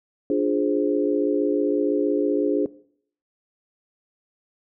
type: chord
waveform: sine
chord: D half-diminished seventh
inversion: none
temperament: equal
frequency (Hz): 293.7 / 349.2 / 415.3 / 523.3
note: D4 / F4 / Ab4 / C5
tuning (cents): 0 / 0 / 0 / 0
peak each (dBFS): -22 / -26 / -23 / -28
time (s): 0.3-2.66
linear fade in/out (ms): 2
effects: noise-tail reverb RT60 0.6 s tail -19 dB re dry